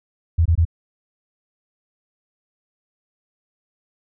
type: tone bursts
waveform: sine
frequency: 83.1 Hz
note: E2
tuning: 15 cents sharp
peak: -12 dBFS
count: 3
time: 0.38-0.652 s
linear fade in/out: 10 ms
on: 76 ms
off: 22 ms
effects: none